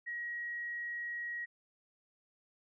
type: tone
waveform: sine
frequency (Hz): 1900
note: A#6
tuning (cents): +33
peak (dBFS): -37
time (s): 0.06-1.46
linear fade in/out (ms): 20
effects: none